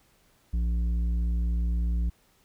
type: tone with tanh clipping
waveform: triangle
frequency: 58.27 Hz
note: A#1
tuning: in tune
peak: -25 dBFS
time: 0.53-2.1 s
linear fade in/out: 10 ms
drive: 12 dB
effects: pink hiss -64 dBFS RMS until 2.44 s